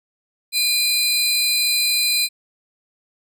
sawtooth tone pair together, 2426 / 4061 Hz, D#7 / B7, -44 / +48 cents, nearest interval major sixth, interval 892 cents, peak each -19 / -15 dBFS, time 0.52-2.29 s, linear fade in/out 50 ms, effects none

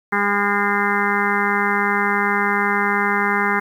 harmonic tone with a mistuned harmonic, 202.8 Hz, G#3, 41 cents flat, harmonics 1 / 2 / 4 / 5 / 6 / 7 / 8 / 9 / 10, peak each -25 / -25 / -25 / -25 / -25 / -25 / -25 / -25 / -25 dBFS, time 0.12-3.6 s, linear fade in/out 10 ms, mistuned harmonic 10, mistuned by +39 cents, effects 8-bit

